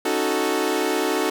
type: chord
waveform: sawtooth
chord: D# half-diminished seventh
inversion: third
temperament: equal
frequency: 277.2 / 311.1 / 370 / 440 Hz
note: C#4 / D#4 / F#4 / A4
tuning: 0 / 0 / 0 / 0 cents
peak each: -25 / -22 / -21 / -21 dBFS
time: 0.05-1.3 s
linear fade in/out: 5 ms
effects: none